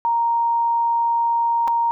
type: tone with dropouts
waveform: sine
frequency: 932.3 Hz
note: A#5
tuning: in tune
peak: -16 dBFS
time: 0.05-1.91 s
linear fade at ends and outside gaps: 0 ms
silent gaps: 1.676-1.68 s
effects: none